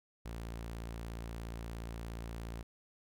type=tone; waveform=sawtooth; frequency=57 Hz; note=A#1; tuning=38 cents flat; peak=-37 dBFS; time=0.25-2.63 s; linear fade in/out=10 ms; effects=none